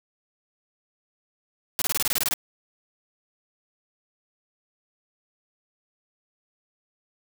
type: noise bursts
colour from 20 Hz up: white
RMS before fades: -24 dBFS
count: 11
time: 1.79-2.338 s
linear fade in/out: 0 ms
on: 28 ms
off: 24 ms
effects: none